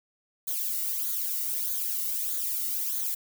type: noise with flanger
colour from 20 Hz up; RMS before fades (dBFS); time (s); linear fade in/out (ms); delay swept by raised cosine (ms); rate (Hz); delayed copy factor
violet; -30; 0.47-3.15; 10; 0.37 to 1.23; 1.6; -0.65
effects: none